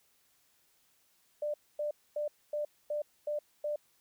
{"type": "tone bursts", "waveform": "sine", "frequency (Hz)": 594, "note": "D5", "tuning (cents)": 20, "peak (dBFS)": -31, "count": 7, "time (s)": [1.42, 3.76], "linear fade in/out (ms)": 5, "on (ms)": 120, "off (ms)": 250, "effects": ["white hiss -70 dBFS RMS until 4 s"]}